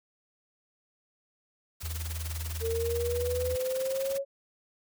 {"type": "noise with tremolo", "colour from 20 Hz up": "white", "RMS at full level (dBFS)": -38, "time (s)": [1.8, 4.19], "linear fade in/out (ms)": 20, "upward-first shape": "sine", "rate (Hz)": 20, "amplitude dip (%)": 75}
{"type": "tone", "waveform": "sine", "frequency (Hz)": 80.6, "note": "E2", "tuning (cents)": -38, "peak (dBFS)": -33, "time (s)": [1.83, 3.56], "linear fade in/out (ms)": 5}
{"type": "exponential sweep", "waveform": "sine", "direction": "up", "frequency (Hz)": [449.7, 554.4], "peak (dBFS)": -28, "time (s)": [2.6, 4.25], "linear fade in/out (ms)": 50}
{"effects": []}